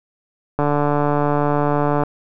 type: click train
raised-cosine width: 1 ms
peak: -5 dBFS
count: 212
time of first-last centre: 0.59-2.035 s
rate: 146 Hz
effects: none